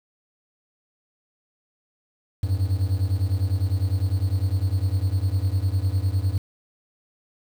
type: beating tone pair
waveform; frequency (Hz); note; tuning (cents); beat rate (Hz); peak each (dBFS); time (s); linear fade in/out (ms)
triangle; 90.1 / 100; F#2 / G2; -45 / +35; 9.9; -21; 2.43-6.38; 5
effects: 7-bit